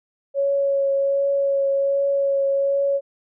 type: tone with vibrato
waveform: sine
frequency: 554.4 Hz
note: C#5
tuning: in tune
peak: -17 dBFS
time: 0.34-3.01 s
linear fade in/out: 50 ms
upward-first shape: triangle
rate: 1.3 Hz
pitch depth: 14 cents each way
effects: none